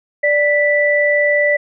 sine tone pair together, 587.3 / 1974 Hz, D5 / B6, 0 / -1 cents, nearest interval octave + major sixth, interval 2099 cents, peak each -14 dBFS, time 0.23-1.57 s, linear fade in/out 10 ms, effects none

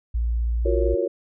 sine tone, 57.9 Hz, A#1, 11 cents flat, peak -20 dBFS, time 0.14-0.95 s, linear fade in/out 10 ms
sine chord, Gb major seventh, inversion third, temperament just, 346.9 / 370 / 462.5 / 555 Hz, F4 / Gb4 / Bb4 / Db5, -12 / 0 / -14 / +2 cents, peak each -26 dBFS, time 0.65-1.08 s, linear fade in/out 10 ms
effects none

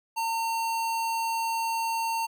square tone, 910 Hz, A#5, 42 cents flat, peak -27 dBFS, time 0.16-2.27 s, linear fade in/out 20 ms, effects none

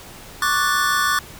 square chord, D major seventh, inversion third, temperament equal, 1108.7 / 1174.7 / 1480 / 1760 Hz, C#6 / D6 / F#6 / A6, 0 / 0 / 0 / 0 cents, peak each -25 / -22 / -23 / -24 dBFS, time 0.42-1.19 s, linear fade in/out 2 ms, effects pink hiss -40 dBFS RMS until 1.39 s

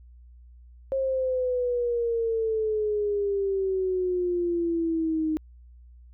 sine exponential sweep, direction down, 539 to 310 Hz, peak -23 dBFS, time 0.92-5.37 s, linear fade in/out 0 ms, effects added 60 Hz sine -47 dBFS peak until 6.13 s

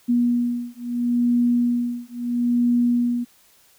sine beating tone pair, 240.6 / 241.35 Hz, B3 / B3, -45 / -40 cents, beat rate 0.75 Hz, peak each -21 dBFS, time 0.08-3.25 s, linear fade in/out 20 ms, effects white hiss -56 dBFS RMS until 3.78 s

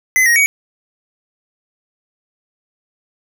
square tone with pitch steps, 2035 / 1880 / 2253 Hz, C7 / A#6 / C#7, -49 / +14 / +28 cents, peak -10 dBFS, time 0.16-0.46 s, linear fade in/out 0 ms, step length 100 ms, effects none

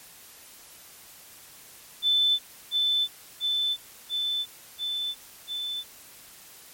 sine tone with echo, 3520 Hz, A7, in tune, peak -19 dBFS, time 2.02-2.39 s, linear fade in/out 50 ms, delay 690 ms, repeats 5, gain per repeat -2 dB, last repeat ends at 5.84 s, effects white hiss -49 dBFS RMS until 6.73 s + MP3 64 kbps

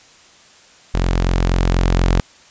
sawtooth tone with level ramp, 44.15 Hz, F1, 20 cents sharp, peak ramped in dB -11 to -8 dBFS, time 0.94-2.2 s, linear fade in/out 0 ms, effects white hiss -47 dBFS RMS until 2.5 s + resampled to 16000 Hz

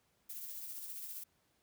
violet noise with tremolo, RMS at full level -44 dBFS, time 0.29-1.24 s, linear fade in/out 10 ms, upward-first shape sine, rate 15 Hz, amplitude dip 35%, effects pink hiss -75 dBFS RMS until 1.62 s + high-pass 60 Hz 12 dB/octave

